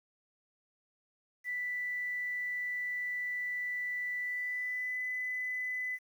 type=tone with pitch glide; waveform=sine; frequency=1977 to 2005 Hz; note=B6 to B6; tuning=+1 to +26 cents; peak=-33 dBFS; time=1.44-5.99 s; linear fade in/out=50 ms; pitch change=+25 cents; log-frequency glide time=4.21-5 s; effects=10-bit